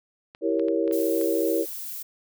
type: clicks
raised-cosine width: 0.3 ms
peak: -27 dBFS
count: 6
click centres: 0.349 / 0.596 / 0.684 / 0.878 / 0.912 / 1.213 s
type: chord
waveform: sine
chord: E diminished seventh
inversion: none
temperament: equal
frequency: 329.6 / 392 / 466.2 / 554.4 Hz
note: E4 / G4 / Bb4 / Db5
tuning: 0 / 0 / 0 / 0 cents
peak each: -25 / -28 / -26 / -28 dBFS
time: 0.41-1.66 s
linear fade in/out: 50 ms
type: noise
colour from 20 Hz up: violet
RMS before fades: -35 dBFS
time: 0.92-2.03 s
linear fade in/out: 10 ms
effects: none